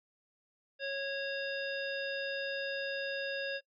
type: harmonic tone with a mistuned harmonic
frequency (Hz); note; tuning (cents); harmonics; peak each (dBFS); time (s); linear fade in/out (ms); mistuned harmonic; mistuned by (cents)
550; C#5; -14; 1 / 3 / 5 / 7 / 9; -37 / -39 / -42 / -45 / -47; 0.79-3.61; 50; 7; -92
effects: noise-tail reverb RT60 0.1 s tail -22 dB re dry